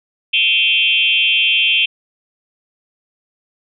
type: tone with frequency modulation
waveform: sine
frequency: 2900 Hz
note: F#7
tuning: 35 cents flat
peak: -11 dBFS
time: 0.33-1.86 s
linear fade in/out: 10 ms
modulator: 187 Hz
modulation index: 2.3
effects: none